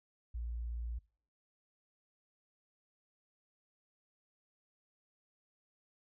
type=tone; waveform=sine; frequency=58.27 Hz; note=A#1; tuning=in tune; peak=-37 dBFS; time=0.34-0.99 s; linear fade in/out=10 ms; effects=noise-tail reverb RT60 0.5 s tail -24 dB re dry